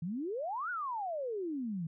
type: exponential two-way sweep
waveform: sine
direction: up then down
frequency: 155.56 to 1498 to 155.56 Hz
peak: -34 dBFS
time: 0.02-1.87 s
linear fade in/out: 5 ms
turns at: 0.7 s
effects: none